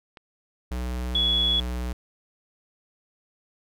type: click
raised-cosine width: 0.3 ms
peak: -27 dBFS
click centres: 0.172 s
type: tone with pitch glide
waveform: square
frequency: 61.74 to 61.31 Hz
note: B1 to B1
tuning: 0 to -12 cents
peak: -28 dBFS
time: 0.71-1.93 s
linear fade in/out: 5 ms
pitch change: -12 cents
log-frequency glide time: 1.06-1.69 s
type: tone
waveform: sine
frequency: 3382 Hz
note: G#7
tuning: 31 cents sharp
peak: -20 dBFS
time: 1.15-1.6 s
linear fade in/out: 2 ms
effects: none